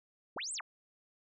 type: linear two-way sweep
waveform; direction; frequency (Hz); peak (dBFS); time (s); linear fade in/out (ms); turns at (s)
sine; up then down; 68.4 to 8870 to 520; -37; 0.36-0.61; 5; 0.53
effects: none